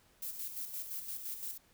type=noise with tremolo; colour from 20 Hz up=violet; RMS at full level=-40 dBFS; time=0.22-1.58 s; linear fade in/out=5 ms; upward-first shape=square; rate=5.8 Hz; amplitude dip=50%; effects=pink hiss -67 dBFS RMS until 1.73 s